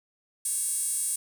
sawtooth tone with high-pass filter, 554.4 Hz, C#5, in tune, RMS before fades -29 dBFS, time 0.45-1.16 s, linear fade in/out 5 ms, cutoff 9000 Hz, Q 5.9, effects none

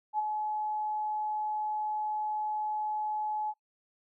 sine tone with ADSR envelope, 852 Hz, G#5, 44 cents sharp, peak -25 dBFS, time 0.13-3.54 s, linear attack 56 ms, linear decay 23 ms, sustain -5 dB, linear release 47 ms, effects noise-tail reverb RT60 0.1 s tail -22 dB re dry

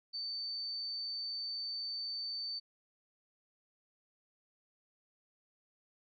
sine tone, 4556 Hz, C#8, 47 cents sharp, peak -37 dBFS, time 0.13-2.6 s, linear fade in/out 20 ms, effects none

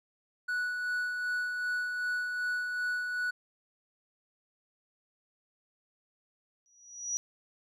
triangle tone with tremolo, 1475 Hz, F#6, 6 cents flat, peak -27 dBFS, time 0.48-3.31 s, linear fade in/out 10 ms, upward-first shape sine, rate 2.6 Hz, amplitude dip 35%
sine tone with exponential growth, 5820 Hz, F#8, 29 cents flat, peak -27 dBFS, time 6.66-7.17 s, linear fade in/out 0 ms, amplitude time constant 110 ms
effects none

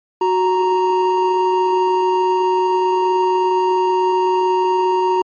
triangle tone pair together, 369.5 / 932.3 Hz, F#4 / A#5, -2 / 0 cents, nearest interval octave + major third, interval 1602 cents, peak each -14 dBFS, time 0.21-5.22 s, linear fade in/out 5 ms, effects MP3 32 kbps

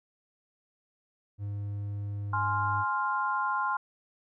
triangle tone, 101.8 Hz, G#2, 34 cents flat, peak -30 dBFS, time 1.38-2.85 s, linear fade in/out 50 ms
sine chord, F minor, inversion first, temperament just, 838.1 / 1047.7 / 1396.9 Hz, Ab5 / C6 / F6, +16 / +2 / 0 cents, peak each -33 / -29 / -32 dBFS, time 2.33-3.77 s, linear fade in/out 5 ms
effects none

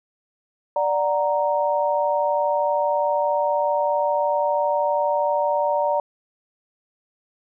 sine chord, D augmented, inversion none, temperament equal, 587.3 / 740 / 932.3 Hz, D5 / F#5 / A#5, 0 / 0 / 0 cents, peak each -21 / -27 / -22 dBFS, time 0.76-6 s, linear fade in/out 2 ms, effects none

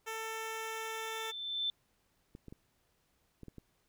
10% pulse tone, 445.1 Hz, A4, 20 cents sharp, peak -30 dBFS, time 0.06-1.32 s, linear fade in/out 20 ms
sine tone with exponential growth, 3538 Hz, A7, 9 cents sharp, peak -30 dBFS, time 0.32-1.7 s, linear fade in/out 1 ms, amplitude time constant 300 ms
clicks, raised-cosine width 3 ms, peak -35 dBFS, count 6, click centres 2.351 / 2.483 / 2.525 / 3.433 / 3.483 / 3.583 s
effects pink hiss -75 dBFS RMS until 3.88 s

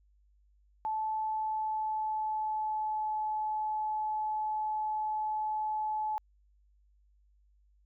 sine tone with pitch glide, 870 to 859.5 Hz, A5 to A5, -20 to -41 cents, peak -30 dBFS, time 0.85-6.18 s, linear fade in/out 0 ms, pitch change -21 cents, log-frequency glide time 1.11-3.18 s, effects added 50 Hz sine -63 dBFS peak until 7.85 s

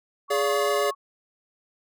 sine tone with vibrato, 1108.7 Hz, C#6, in tune, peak -28 dBFS, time 0.28-0.95 s, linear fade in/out 50 ms, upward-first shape triangle, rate 7.7 Hz, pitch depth 43 cents each way
square chord, D diminished, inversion second, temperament equal with one note detuned, 415.3 / 574.6 / 698.5 Hz, Ab4 / D5 / F5, 0 / -38 / 0 cents, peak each -26 / -26 / -32 dBFS, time 0.3-0.91 s, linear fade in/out 10 ms
effects none

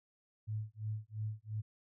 sine tone with tremolo, 107.8 Hz, A2, 35 cents flat, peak -34 dBFS, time 0.47-1.62 s, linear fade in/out 20 ms, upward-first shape sine, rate 2.9 Hz, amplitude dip 100%, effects none

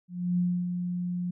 sine tone with ADSR envelope, 177.7 Hz, F3, 30 cents sharp, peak -22 dBFS, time 0.08-1.31 s, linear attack 300 ms, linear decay 280 ms, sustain -6 dB, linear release 8 ms, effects none

